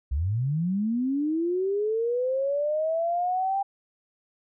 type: linear sweep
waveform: sine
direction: up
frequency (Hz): 61.4 to 796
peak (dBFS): -23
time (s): 0.11-3.63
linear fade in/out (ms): 10
effects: none